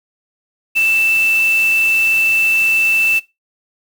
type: tone in noise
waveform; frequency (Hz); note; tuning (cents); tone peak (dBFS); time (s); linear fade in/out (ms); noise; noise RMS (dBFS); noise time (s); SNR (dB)
sine; 2654; E7; +11; -11; 0.75-3.2; 20; white; -29; 0.75-3.2; +15
effects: noise-tail reverb RT60 0.2 s tail -18 dB re dry